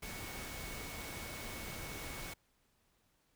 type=tone in noise; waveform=sine; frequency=2216 Hz; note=C#7; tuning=1 cent flat; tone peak=-51 dBFS; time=0.02-2.34 s; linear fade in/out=10 ms; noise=pink; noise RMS=-45 dBFS; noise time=0.02-2.34 s; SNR=-9 dB; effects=pink hiss -75 dBFS RMS until 3.35 s